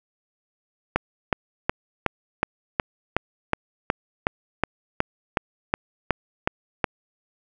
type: click train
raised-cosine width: 0.5 ms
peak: -4 dBFS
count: 17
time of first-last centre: 0.96-6.842 s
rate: 2.72 Hz
effects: none